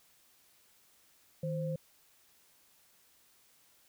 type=tone pair together; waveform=sine; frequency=157.98 / 523.3 Hz; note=D#3 / C5; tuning=+27 / 0 cents; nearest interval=octave + major sixth; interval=2073 cents; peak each=-34 / -37 dBFS; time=1.43-1.76 s; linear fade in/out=5 ms; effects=white hiss -66 dBFS RMS until 3.88 s